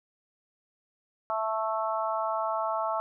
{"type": "harmonic tone", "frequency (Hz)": 220, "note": "A3", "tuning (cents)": 0, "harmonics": [3, 4, 5, 6], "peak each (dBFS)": [-31, -32, -33, -34], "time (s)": [1.3, 3], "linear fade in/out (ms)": 0, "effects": []}